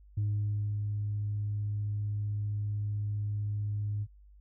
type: tone with ADSR envelope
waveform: sine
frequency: 103.83 Hz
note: G#2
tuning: in tune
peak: -25 dBFS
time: 0.17-4.07 s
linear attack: 7 ms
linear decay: 600 ms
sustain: -4 dB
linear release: 48 ms
effects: tanh soft clip ceiling -25 dBFS + added 50 Hz sine -53 dBFS peak until 4.4 s